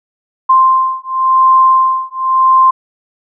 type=beating tone pair; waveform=sine; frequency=1046.5 / 1047.43 Hz; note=C6 / C6; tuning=0 / +2 cents; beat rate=0.93 Hz; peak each=-10 dBFS; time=0.49-2.71 s; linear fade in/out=10 ms; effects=none